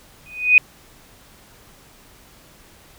sine tone with exponential growth, 2489 Hz, D#7, in tune, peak -4 dBFS, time 0.26-0.58 s, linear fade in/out 1 ms, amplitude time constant 69 ms, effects pink hiss -49 dBFS RMS until 2.98 s

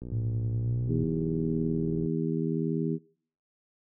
click train, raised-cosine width 3 ms, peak -27 dBFS, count 125, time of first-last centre 0.02-2.059 s, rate 60.8 Hz
sine tone with pitch glide, 111 to 120.35 Hz, A2 to B2, +16 to -44 cents, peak -27 dBFS, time 0.12-1.04 s, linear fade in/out 5 ms, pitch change +140 cents, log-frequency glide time 0.5-0.81 s
harmonic tone, 80.6 Hz, E2, 38 cents flat, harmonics 2 / 3 / 4 / 5, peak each -30 / -32 / -33 / -34 dBFS, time 0.87-2.99 s, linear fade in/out 50 ms
effects noise-tail reverb RT60 0.5 s tail -20 dB re dry

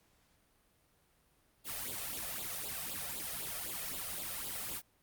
white noise with flanger, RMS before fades -40 dBFS, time 1.64-4.82 s, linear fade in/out 50 ms, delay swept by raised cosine 0.25 to 1.65 ms, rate 3.9 Hz, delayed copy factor +0.75, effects pink hiss -71 dBFS RMS until 5.02 s + Opus 48 kbps

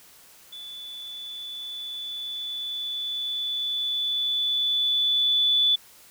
sine tone with level ramp, 3471 Hz, A7, 24 cents flat, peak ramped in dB -37 to -17 dBFS, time 0.52-5.76 s, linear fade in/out 10 ms, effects white hiss -52 dBFS RMS until 6.1 s

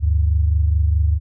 sine tone pair together, 74.53 / 99.3 Hz, D2 / G2, +26 / +23 cents, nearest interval perfect fourth, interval 497 cents, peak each -14 / -21 dBFS, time 0-1.2 s, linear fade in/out 50 ms, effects none

